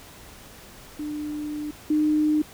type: tone pair in turn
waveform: sine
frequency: 299.1 / 304.2 Hz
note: D4 / D#4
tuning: +32 / -39 cents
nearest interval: unison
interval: 29 cents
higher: second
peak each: -28 / -18 dBFS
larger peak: second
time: 0.99-1.71 / 1.9-2.42 s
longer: first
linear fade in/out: 5 ms
effects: pink hiss -46 dBFS RMS until 2.53 s